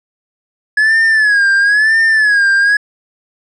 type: tone with vibrato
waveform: triangle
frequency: 1694 Hz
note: G#6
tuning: 34 cents sharp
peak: -6 dBFS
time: 0.77-2.77 s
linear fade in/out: 5 ms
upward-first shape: sine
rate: 1 Hz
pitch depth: 110 cents each way
effects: resampled to 22050 Hz